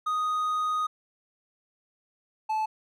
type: tone pair in turn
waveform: triangle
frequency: 1244.5 / 869.6 Hz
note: D#6 / A5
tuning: 0 / -21 cents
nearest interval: tritone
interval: 621 cents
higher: first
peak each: -23 dBFS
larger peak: neither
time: 0.06-0.87 / 2.49-2.66 s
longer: first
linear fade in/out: 10 ms
effects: none